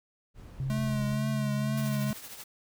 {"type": "noise", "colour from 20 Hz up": "brown", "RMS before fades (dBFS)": -45, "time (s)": [0.34, 1.18], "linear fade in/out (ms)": 50}
{"type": "tone with pitch glide", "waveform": "sine", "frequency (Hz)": [133.9, 137.27], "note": ["C3", "C#3"], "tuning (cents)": [40, -17], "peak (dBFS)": -29, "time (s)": [0.6, 2.11], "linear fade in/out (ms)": 0, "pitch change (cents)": 43, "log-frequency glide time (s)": [1.08, 1.18]}
{"type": "tone with vibrato", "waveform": "square", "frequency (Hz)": 213.2, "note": "G#3", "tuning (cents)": 46, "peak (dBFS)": -31, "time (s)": [0.7, 2.13], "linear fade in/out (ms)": 0, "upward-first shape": "triangle", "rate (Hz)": 2.1, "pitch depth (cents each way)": 44}
{"type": "noise with tremolo", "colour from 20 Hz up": "white", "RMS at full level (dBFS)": -42, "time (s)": [1.77, 2.44], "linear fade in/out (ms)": 5, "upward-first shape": "triangle", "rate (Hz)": 13, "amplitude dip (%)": 60}
{"effects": []}